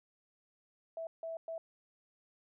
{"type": "tone bursts at uneven times", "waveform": "sine", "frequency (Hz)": 656, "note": "E5", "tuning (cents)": -9, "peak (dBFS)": -38, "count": 3, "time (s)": [[0.97, 1.07], [1.23, 1.37], [1.48, 1.58]], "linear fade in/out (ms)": 2, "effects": []}